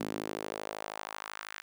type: tone with high-pass filter sweep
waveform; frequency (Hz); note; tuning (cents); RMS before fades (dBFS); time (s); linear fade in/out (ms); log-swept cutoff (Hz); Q
sawtooth; 52.8; G#1; +29; -40; 0-1.62; 10; 240 to 1700; 1.7
effects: none